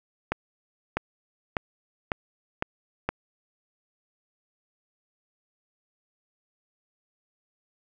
accelerating click train, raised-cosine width 0.5 ms, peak -10 dBFS, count 6, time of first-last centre 0.32-3.09 s, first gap 650 ms, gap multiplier 0.92, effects none

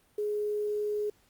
sine tone with quantisation, 418.5 Hz, G#4, 13 cents sharp, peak -28 dBFS, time 0.18-1.1 s, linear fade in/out 5 ms, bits 9, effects pink hiss -66 dBFS RMS until 1.29 s + Opus 32 kbps

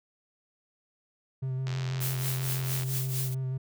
triangle tone with vibrato, 130.81 Hz, C3, in tune, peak -27 dBFS, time 1.42-3.58 s, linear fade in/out 10 ms, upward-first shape square, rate 6.2 Hz, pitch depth 16 cents each way
click train, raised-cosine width 0.2 ms, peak -22 dBFS, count 102, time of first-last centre 1.67-2.834 s, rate 86.8 Hz
blue noise with tremolo, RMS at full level -32 dBFS, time 2-3.35 s, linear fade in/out 20 ms, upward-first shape triangle, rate 4.4 Hz, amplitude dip 80%
effects none

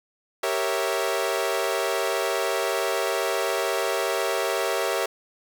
sawtooth chord, G diminished seventh, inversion none, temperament equal with one note detuned, 392 / 466.2 / 554.4 / 656.6 Hz, G4 / Bb4 / Db5 / Fb5, 0 / 0 / 0 / -7 cents, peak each -25 dBFS, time 0.43-5.06 s, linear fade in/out 5 ms, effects 9-bit

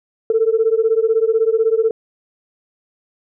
sine beating tone pair, 440 / 456 Hz, A4 / A#4, 0 / -38 cents, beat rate 16 Hz, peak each -15 dBFS, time 0.3-1.91 s, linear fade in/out 2 ms, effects tanh soft clip ceiling -5 dBFS

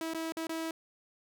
sawtooth tone with dropouts, 324.8 Hz, E4, 26 cents flat, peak -30 dBFS, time 0.01-0.71 s, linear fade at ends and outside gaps 2 ms, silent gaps 0.136-0.146 / 0.322-0.369 / 0.47-0.493 s, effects none

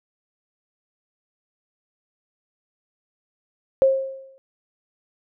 sine tone with exponential decay, 535 Hz, C5, 38 cents sharp, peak -10 dBFS, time 3.82-4.38 s, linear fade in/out 0 ms, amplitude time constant 120 ms, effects none

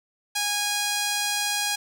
sawtooth tone with band-pass filter, 823 Hz, G#5, 16 cents flat, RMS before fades -26 dBFS, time 0.35-1.76 s, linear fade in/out 10 ms, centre 6600 Hz, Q 0.63, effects none

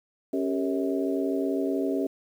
harmonic tone with a mistuned harmonic, 91.8 Hz, F#2, 13 cents flat, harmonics 3 / 4 / 5 / 6 / 7, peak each -27 / -29 / -34 / -38 / -34 dBFS, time 0.33-2.07 s, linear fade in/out 5 ms, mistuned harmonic 4, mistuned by +110 cents, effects 9-bit

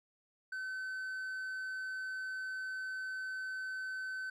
triangle tone, 1525 Hz, G6, 48 cents flat, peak -36 dBFS, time 0.52-4.3 s, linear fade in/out 5 ms, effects resampled to 32000 Hz

